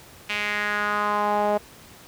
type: tone with band-pass filter sweep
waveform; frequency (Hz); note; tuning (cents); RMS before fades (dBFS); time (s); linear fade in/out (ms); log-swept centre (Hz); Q
sawtooth; 207.7; G#3; 0; -24; 0.29-1.58; 10; 2600 to 660; 3.1
effects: pink hiss -47 dBFS RMS until 2.07 s + high-pass 60 Hz 12 dB/octave